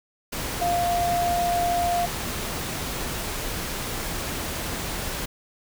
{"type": "tone in noise", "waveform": "sine", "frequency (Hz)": 698.5, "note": "F5", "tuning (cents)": 0, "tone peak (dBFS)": -21, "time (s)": [0.61, 2.06], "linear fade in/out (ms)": 10, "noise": "pink", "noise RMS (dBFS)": -30, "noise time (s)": [0.32, 5.26], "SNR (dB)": 6, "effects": []}